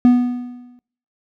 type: tone with exponential decay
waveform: triangle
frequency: 245.8 Hz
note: B3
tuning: 8 cents flat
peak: -4 dBFS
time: 0.05-0.79 s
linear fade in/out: 0 ms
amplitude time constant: 160 ms
effects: noise-tail reverb RT60 0.5 s tail -24 dB re dry